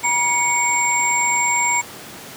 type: tone cluster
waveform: sine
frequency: 956 / 2231 / 7410 Hz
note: A#5 / C#7 / A#8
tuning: +43 / +11 / -11 cents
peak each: -20 dBFS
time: 0.03-1.82 s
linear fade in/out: 20 ms
effects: pink hiss -36 dBFS RMS until 2.36 s + high-pass 150 Hz 12 dB/octave